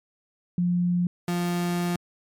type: tone pair in turn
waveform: sine / 35% pulse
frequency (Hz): 176.5 / 174.98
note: F3 / F3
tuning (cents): +19 / +4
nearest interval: unison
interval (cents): 15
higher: first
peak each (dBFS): -20 / -22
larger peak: first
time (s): 0.58-1.07 / 1.28-1.96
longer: second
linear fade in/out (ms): 2
effects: MP3 96 kbps